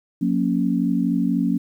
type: chord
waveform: sine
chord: F# major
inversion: none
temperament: equal with one note detuned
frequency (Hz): 180.56 / 233.1 / 277.2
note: F#3 / A#3 / C#4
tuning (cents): -42 / 0 / 0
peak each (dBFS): -22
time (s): 0.21-1.58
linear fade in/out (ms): 10
effects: 9-bit